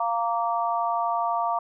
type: harmonic tone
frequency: 232 Hz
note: A#3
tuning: 8 cents flat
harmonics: 3 / 4 / 5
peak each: -26 / -27 / -28 dBFS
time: 0-1.59 s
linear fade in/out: 5 ms
effects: none